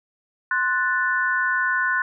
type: chord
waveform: sine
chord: F# diminished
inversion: second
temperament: equal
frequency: 1046.5 / 1480 / 1760 Hz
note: C6 / F#6 / A6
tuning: 0 / 0 / 0 cents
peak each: -26 / -21 / -25 dBFS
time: 0.51-2.02 s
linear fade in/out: 2 ms
effects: none